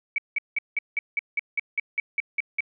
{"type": "tone bursts", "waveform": "sine", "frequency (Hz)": 2274, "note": "C#7", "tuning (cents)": 44, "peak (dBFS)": -21, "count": 13, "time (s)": [0.16, 2.606], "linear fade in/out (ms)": 2, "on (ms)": 22, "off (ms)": 180, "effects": []}